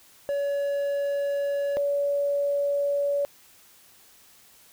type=tone pair in turn; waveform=triangle / sine; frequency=566 / 568.8 Hz; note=C#5 / C#5; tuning=+36 / +45 cents; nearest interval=unison; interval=9 cents; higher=second; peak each=-22 dBFS; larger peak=neither; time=0.29-1.77 / 1.77-3.25 s; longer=neither; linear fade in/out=0 ms; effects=white hiss -55 dBFS RMS until 4.72 s